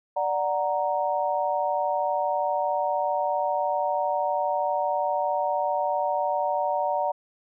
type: chord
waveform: sine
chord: D augmented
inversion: none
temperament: equal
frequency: 587.3 / 740 / 932.3 Hz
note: D5 / F#5 / A#5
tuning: 0 / 0 / 0 cents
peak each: -27 dBFS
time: 0.16-7.12 s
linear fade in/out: 10 ms
effects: none